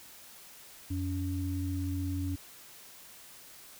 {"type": "tone pair together", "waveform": "sine", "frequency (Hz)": [88.72, 282.9], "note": ["F2", "C#4"], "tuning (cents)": [28, 35], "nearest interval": "octave + minor sixth", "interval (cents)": 2007, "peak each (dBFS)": [-32, -35], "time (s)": [0.9, 2.36], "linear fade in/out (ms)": 10, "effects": ["white hiss -52 dBFS RMS until 3.79 s"]}